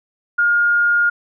sine tone, 1420 Hz, F6, 28 cents sharp, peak -12 dBFS, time 0.38-1.1 s, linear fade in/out 10 ms, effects none

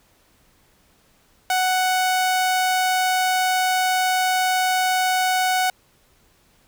sawtooth tone, 742 Hz, F#5, 5 cents sharp, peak -14 dBFS, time 1.5-5.7 s, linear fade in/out 2 ms, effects pink hiss -59 dBFS RMS until 6.67 s

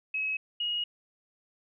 sine tone pair in turn, 2563 / 2883 Hz, E7 / F#7, -49 / -46 cents, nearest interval major second, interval 203 cents, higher second, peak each -28 dBFS, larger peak neither, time 0.14-0.37 / 0.6-0.84 s, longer second, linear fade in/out 5 ms, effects none

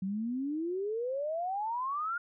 sine exponential sweep, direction up, 185 to 1436 Hz, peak -31 dBFS, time 0.02-2.18 s, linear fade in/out 5 ms, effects none

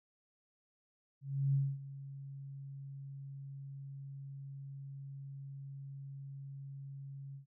sine tone with ADSR envelope, 137.9 Hz, C#3, 9 cents flat, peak -27 dBFS, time 1.21-7.46 s, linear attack 330 ms, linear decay 240 ms, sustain -17 dB, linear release 110 ms, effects none

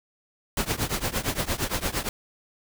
pink noise with tremolo, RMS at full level -24 dBFS, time 0.57-2.09 s, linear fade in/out 2 ms, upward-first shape triangle, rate 8.7 Hz, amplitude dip 95%, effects none

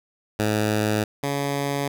10% pulse tone pair in turn, 106.7 / 141.08 Hz, G#2 / C#3, +47 / +31 cents, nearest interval perfect fourth, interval 484 cents, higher second, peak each -12 / -15 dBFS, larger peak first, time 0.39-1.04 / 1.23-1.88 s, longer neither, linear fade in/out 5 ms, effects none

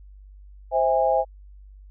sine chord, C augmented, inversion none, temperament just, 523.3 / 654.1 / 817.6 Hz, C5 / E5 / G#5, 0 / -14 / -27 cents, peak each -22 dBFS, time 0.71-1.25 s, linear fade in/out 50 ms, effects added 49 Hz sine -43 dBFS peak until 1.9 s

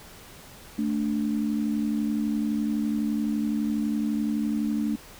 sine tone pair together, 220 / 291.9 Hz, A3 / D4, 0 / -10 cents, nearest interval perfect fourth, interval 490 cents, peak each -25 / -28 dBFS, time 0.78-4.96 s, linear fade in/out 10 ms, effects pink hiss -47 dBFS RMS until 5.19 s

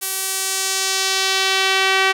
sawtooth tone with band-pass filter sweep, 383 Hz, G4, 40 cents flat, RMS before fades -19 dBFS, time 0.01-2.13 s, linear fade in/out 20 ms, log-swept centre 12000 to 2200 Hz, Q 1.1, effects none

